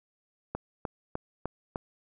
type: click train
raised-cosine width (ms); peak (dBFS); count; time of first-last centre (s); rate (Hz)
1; -18; 5; 0.55-1.758; 3.31
effects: none